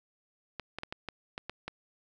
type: clicks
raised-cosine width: 0.3 ms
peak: -21 dBFS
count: 8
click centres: 0.597 / 0.786 / 0.834 / 0.925 / 1.087 / 1.379 / 1.496 / 1.68 s
effects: none